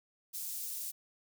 white high-pass noise, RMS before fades -40 dBFS, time 0.33-0.92 s, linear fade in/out 20 ms, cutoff 6500 Hz, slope 12 dB/octave, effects none

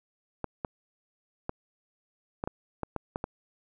clicks, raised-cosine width 1 ms, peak -17 dBFS, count 9, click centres 0.443 / 0.648 / 1.494 / 2.439 / 2.475 / 2.833 / 2.963 / 3.159 / 3.241 s, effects none

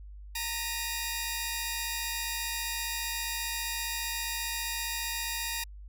10% pulse tone cluster, 920 / 1915 / 2456 Hz, A#5 / A#6 / D#7, -23 / +46 / -23 cents, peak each -28 / -28 / -27 dBFS, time 0.35-5.64 s, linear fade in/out 5 ms, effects added 50 Hz sine -43 dBFS peak until 5.88 s

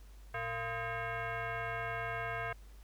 sine tone with frequency modulation, 458.4 Hz, A#4, 29 cents flat, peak -35 dBFS, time 0.34-2.53 s, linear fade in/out 5 ms, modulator 573 Hz, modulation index 3.1, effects added 50 Hz sine -51 dBFS peak until 2.83 s + pink hiss -65 dBFS RMS until 2.83 s

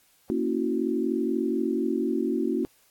sine chord, F# dominant seventh, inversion first, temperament equal, 233.1 / 277.2 / 329.6 / 370 Hz, A#3 / C#4 / E4 / F#4, 0 / 0 / 0 / 0 cents, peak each -29 dBFS, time 0.3-2.65 s, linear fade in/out 0 ms, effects white hiss -62 dBFS RMS until 2.9 s + AAC 64 kbps

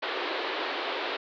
pink band-pass noise, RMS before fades -32 dBFS, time 0.02-1.17 s, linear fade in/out 10 ms, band 320 to 4200 Hz, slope 48 dB/octave, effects none

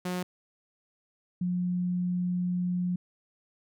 sawtooth / sine tone pair in turn, 180.6 / 178.94 Hz, F#3 / F3, -42 / +42 cents, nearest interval unison, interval 16 cents, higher first, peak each -26 dBFS, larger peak neither, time 0.05-0.23 / 1.41-2.96 s, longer second, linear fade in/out 5 ms, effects none

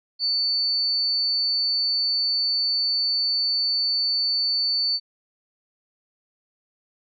sine tone, 4500 Hz, C#8, 25 cents sharp, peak -20 dBFS, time 0.19-5 s, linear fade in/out 50 ms, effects none

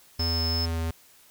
triangle tone, 5230 Hz, E8, 15 cents flat, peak -26 dBFS, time 0.19-0.66 s, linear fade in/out 10 ms
square tone with vibrato, 82.41 Hz, E2, in tune, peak -27 dBFS, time 0.19-0.91 s, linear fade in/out 5 ms, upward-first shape sine, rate 2.8 Hz, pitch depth 12 cents each way
effects white hiss -56 dBFS RMS until 1.3 s

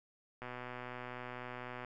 click train, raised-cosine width 0.5 ms, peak -29 dBFS, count 178, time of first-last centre 0.42-1.847 s, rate 124 Hz, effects none

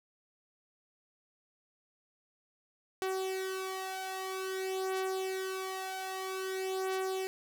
sawtooth beating tone pair, 378.5 / 379.01 Hz, F#4 / F#4, +39 / +42 cents, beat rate 0.51 Hz, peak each -35 / -32 dBFS, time 3.02-7.27 s, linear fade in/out 0 ms, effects 11-bit

